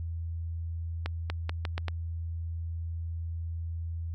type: accelerating click train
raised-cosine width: 0.3 ms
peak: -17 dBFS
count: 6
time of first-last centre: 1.06-1.883 s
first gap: 240 ms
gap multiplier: 0.81
effects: added 83 Hz sine -32 dBFS peak until 4.14 s